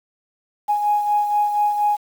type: beating tone pair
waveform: sine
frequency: 830.6 / 834.8 Hz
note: G#5 / G#5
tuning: 0 / +9 cents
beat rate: 4.2 Hz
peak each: -16 / -25 dBFS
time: 0.68-1.97 s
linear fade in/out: 20 ms
effects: tanh soft clip ceiling -9 dBFS + 7-bit